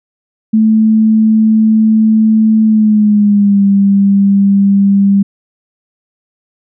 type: tone with pitch glide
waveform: sine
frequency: 218.9 to 198.43 Hz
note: A3 to G3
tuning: -9 to +21 cents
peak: -5 dBFS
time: 0.53-5.23 s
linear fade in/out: 10 ms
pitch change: -170 cents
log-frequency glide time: 2.64-3.64 s
effects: none